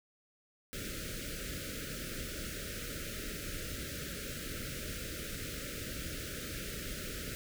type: band-stop noise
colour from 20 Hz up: pink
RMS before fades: -41 dBFS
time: 0.73-7.35 s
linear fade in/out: 0 ms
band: 610 to 1300 Hz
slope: 96 dB/octave
effects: none